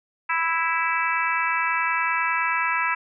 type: harmonic tone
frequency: 329.6 Hz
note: E4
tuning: in tune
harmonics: 3 / 4 / 5 / 6 / 7 / 8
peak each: -26 / -27 / -28 / -29 / -29 / -30 dBFS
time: 0.29-2.95 s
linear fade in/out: 10 ms
effects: none

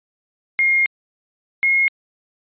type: tone pair in turn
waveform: sine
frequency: 2134 / 2155 Hz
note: C7 / C#7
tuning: +34 / -49 cents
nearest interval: unison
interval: 17 cents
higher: second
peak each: -13 dBFS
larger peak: neither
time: 0.59-0.86 / 1.63-1.88 s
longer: first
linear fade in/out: 0 ms
effects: resampled to 8000 Hz

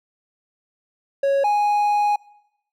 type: tone pair in turn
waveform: triangle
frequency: 553 / 828.6 Hz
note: C#5 / G#5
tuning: -4 / -4 cents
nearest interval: perfect fifth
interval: 700 cents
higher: second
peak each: -14 dBFS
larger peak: neither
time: 1.23-1.44 / 1.44-2.16 s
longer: second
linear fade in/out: 5 ms
effects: noise-tail reverb RT60 0.9 s tail -23 dB re dry

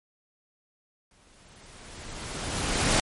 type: noise with exponential growth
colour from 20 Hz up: pink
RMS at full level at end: -21 dBFS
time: 1.11-3 s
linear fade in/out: 2 ms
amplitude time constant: 410 ms
effects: MP3 48 kbps

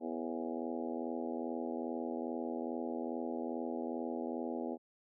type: harmonic tone with a mistuned harmonic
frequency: 82.41 Hz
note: E2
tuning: in tune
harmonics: 3 / 4 / 5 / 6 / 7 / 8 / 9 / 10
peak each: -40 / -42 / -44 / -46 / -47 / -48 / -49 / -50 dBFS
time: 0-4.78 s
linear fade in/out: 50 ms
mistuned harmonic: 7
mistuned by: -55 cents
effects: none

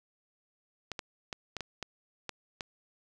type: clicks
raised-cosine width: 0.2 ms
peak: -19 dBFS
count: 8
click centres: 0.917 / 0.992 / 1.328 / 1.567 / 1.607 / 1.827 / 2.293 / 2.608 s
effects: none

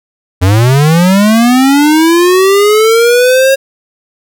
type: linear sweep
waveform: square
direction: up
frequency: 87.6 to 545 Hz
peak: -5 dBFS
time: 0.41-3.56 s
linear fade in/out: 20 ms
effects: none

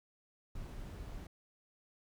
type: noise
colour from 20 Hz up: brown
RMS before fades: -45 dBFS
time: 0.55-1.27 s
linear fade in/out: 5 ms
effects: none

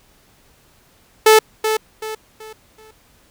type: tone with echo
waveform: sawtooth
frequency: 435.9 Hz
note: A4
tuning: 16 cents flat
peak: -3 dBFS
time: 1.26-1.39 s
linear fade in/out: 5 ms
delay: 380 ms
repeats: 4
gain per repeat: -9 dB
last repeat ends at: 2.91 s
effects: pink hiss -54 dBFS RMS until 3.3 s

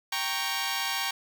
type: chord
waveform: 10% pulse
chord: G diminished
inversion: none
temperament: equal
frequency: 784 / 932.3 / 1108.7 Hz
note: G5 / Bb5 / Db6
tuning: 0 / 0 / 0 cents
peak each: -24 dBFS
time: 0.12-1.11 s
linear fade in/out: 5 ms
effects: 8-bit

